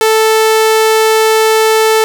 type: tone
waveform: sawtooth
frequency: 440 Hz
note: A4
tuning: in tune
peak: -3 dBFS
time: 0.01-2.04 s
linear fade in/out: 0 ms
effects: none